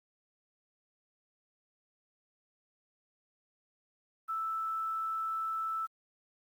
sine tone with quantisation, 1318.5 Hz, E6, in tune, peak -32 dBFS, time 4.28-5.87 s, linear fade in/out 20 ms, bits 10, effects Opus 24 kbps

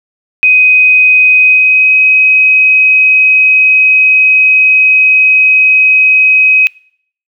sine tone with pitch glide, 2511 to 2531 Hz, D#7 to D#7, +15 to +29 cents, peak -3 dBFS, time 0.43-6.67 s, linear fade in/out 0 ms, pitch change +14 cents, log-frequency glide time 1.38-1.95 s, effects noise-tail reverb RT60 0.6 s tail -24 dB re dry

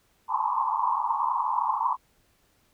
pink band-pass noise, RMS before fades -26 dBFS, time 0.28-1.97 s, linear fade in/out 50 ms, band 870 to 1100 Hz, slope 96 dB/octave, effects pink hiss -66 dBFS RMS until 2.73 s

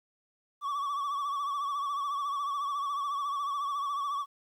triangle tone with vibrato, 1136 Hz, C#6, 42 cents sharp, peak -28 dBFS, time 0.61-4.26 s, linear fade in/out 50 ms, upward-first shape triangle, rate 14 Hz, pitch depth 74 cents each way, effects 11-bit

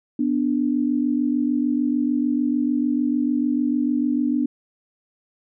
sine tone pair together, 247 / 293.7 Hz, B3 / D4, 0 / 0 cents, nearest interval minor third, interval 300 cents, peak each -21 / -21 dBFS, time 0.19-4.46 s, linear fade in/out 5 ms, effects none

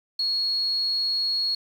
sine tone, 4321 Hz, C#8, 45 cents flat, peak -22 dBFS, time 0.19-1.55 s, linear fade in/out 5 ms, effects 8-bit

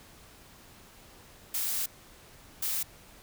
blue noise bursts at uneven times, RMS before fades -31 dBFS, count 2, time 1.54-1.86 / 2.62-2.83 s, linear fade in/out 5 ms, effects pink hiss -54 dBFS RMS until 3.22 s

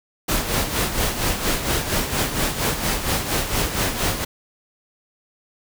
pink noise with tremolo, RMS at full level -20 dBFS, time 0.28-4.25 s, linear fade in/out 10 ms, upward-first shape sine, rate 4.3 Hz, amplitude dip 60%, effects none

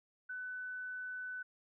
sine tone, 1500 Hz, F#6, 23 cents sharp, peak -40 dBFS, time 0.29-1.43 s, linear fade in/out 10 ms, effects none

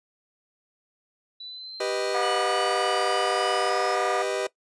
sine linear sweep, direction up, 3951 to 5150 Hz, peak -37 dBFS, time 1.4-3.95 s, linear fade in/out 5 ms
40% pulse chord, G augmented, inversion none, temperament equal, 392 / 493.9 / 622.3 Hz, G4 / B4 / D#5, 0 / 0 / 0 cents, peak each -29 dBFS, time 1.8-4.47 s, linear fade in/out 5 ms
harmonic tone, 241.2 Hz, B3, 41 cents flat, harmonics 3 / 4 / 5 / 6 / 7 / 8 / 9, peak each -28 / -36 / -30 / -41 / -41 / -39 / -45 dBFS, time 2.14-4.23 s, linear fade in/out 10 ms
square tone, 2960 Hz, F#7, in tune, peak -34 dBFS, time 2.22-3.7 s, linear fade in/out 10 ms
effects noise-tail reverb RT60 0.1 s tail -19 dB re dry + resampled to 22050 Hz

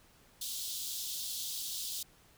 pink high-pass noise, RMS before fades -39 dBFS, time 0.41-2.03 s, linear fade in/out 5 ms, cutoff 3300 Hz, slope 48 dB/octave, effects pink hiss -63 dBFS RMS until 2.37 s

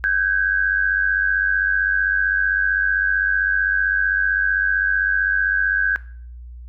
sine tone pair together, 1535.4 / 1631 Hz, G6 / G#6, -36 / -32 cents, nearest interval minor second, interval 104 cents, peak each -19 dBFS, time 0.04-5.96 s, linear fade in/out 0 ms, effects noise-tail reverb RT60 0.5 s tail -18 dB re dry + added 60 Hz sine -34 dBFS peak until 6.68 s

